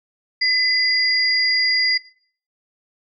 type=tone pair together; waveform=sine; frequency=2025 / 4820 Hz; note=B6 / D8; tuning=+43 / +44 cents; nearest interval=octave + minor third; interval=1501 cents; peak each=-18 dBFS; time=0.41-1.98 s; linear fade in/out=10 ms; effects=noise-tail reverb RT60 0.5 s tail -19 dB re dry